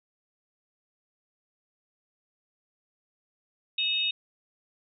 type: tone cluster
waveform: sine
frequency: 2594 / 2924 / 3715 Hz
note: E7 / F#7 / A#7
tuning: -28 / -21 / -7 cents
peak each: -31 / -34 / -26 dBFS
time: 3.78-4.11 s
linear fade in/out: 5 ms
effects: none